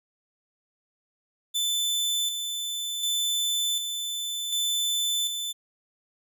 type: tone with tremolo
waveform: sawtooth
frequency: 3520 Hz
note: A7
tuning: in tune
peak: -21 dBFS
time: 1.54-5.53 s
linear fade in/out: 20 ms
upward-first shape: square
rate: 0.67 Hz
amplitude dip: 45%
effects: none